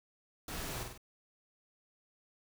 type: noise with echo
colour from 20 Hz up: pink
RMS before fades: -42 dBFS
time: 0.48-0.83 s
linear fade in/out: 2 ms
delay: 49 ms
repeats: 3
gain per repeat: -4 dB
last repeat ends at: 0.977 s
effects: none